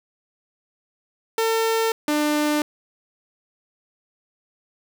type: tone pair in turn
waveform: sawtooth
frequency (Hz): 450 / 298.7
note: A4 / D4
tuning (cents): +39 / +29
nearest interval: perfect fifth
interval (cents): 710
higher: first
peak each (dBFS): -15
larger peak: neither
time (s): 1.38-1.92 / 2.08-2.62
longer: neither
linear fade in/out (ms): 2
effects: none